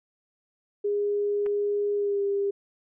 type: tone with pitch glide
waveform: sine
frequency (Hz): 409.9 to 400.1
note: G#4 to G4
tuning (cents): -23 to +35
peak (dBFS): -23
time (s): 0.84-2.51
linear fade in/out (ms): 10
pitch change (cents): -42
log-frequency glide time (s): 1.95-2.22
type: clicks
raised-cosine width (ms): 0.5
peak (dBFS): -29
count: 2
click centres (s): 1.461 / 1.465
effects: none